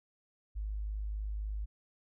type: tone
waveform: sine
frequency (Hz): 51.91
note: G#1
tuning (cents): 0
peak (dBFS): -34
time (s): 0.55-1.66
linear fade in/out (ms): 20
effects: none